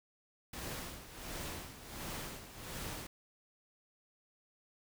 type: noise with tremolo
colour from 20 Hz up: pink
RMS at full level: -42 dBFS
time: 0.53-3.07 s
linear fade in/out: 5 ms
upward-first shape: sine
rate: 1.4 Hz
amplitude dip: 70%
effects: none